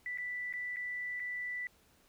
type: tone with dropouts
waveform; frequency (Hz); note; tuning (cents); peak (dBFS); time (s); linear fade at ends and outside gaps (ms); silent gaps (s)
sine; 1975.5; B6; 0; -36; 0.06-1.67; 1; 0.175-0.184 / 0.527-0.537 / 0.761-0.768 / 1.197-1.201
effects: pink hiss -67 dBFS RMS until 2.08 s